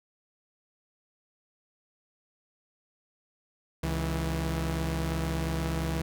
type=tone pair together; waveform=sawtooth; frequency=68.6 / 163.16 Hz; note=C#2 / E3; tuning=-17 / -17 cents; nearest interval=octave + minor third; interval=1500 cents; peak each=-27 dBFS; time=3.83-6.02 s; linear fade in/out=5 ms; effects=none